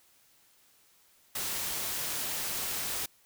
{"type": "noise", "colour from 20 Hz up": "white", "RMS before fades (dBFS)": -34, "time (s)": [1.35, 3.06], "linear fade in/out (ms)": 5, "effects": ["white hiss -64 dBFS RMS until 3.25 s"]}